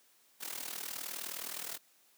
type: noise with amplitude modulation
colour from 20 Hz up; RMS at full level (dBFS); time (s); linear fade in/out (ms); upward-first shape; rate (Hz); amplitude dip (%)
white; -38; 0.4-1.78; 20; sine; 39.5; 80
effects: white hiss -67 dBFS RMS until 2.17 s + high-pass 200 Hz 12 dB/octave